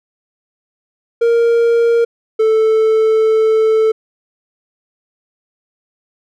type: tone pair in turn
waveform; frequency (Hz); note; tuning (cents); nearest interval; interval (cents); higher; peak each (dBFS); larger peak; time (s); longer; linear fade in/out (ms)
triangle; 466.2 / 440; A#4 / A4; 0 / 0; minor second; 100; first; -7; neither; 1.21-2.05 / 2.39-3.92; second; 10
effects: none